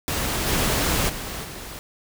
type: noise with level steps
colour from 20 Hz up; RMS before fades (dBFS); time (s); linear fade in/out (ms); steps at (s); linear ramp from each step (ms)
pink; -25 / -22 / -32 / -36; 0.08-1.79; 0; 0.46 / 1.08 / 1.43; 20
effects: none